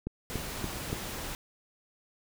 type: click train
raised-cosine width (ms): 3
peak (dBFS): -20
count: 4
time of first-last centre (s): 0.07-0.93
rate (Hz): 3.49
type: noise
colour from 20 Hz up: pink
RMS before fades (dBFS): -38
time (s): 0.3-1.35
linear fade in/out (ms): 0
effects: none